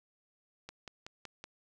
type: click train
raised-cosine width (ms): 0.2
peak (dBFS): -27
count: 5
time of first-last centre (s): 0.69-1.44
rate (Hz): 5.33
effects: none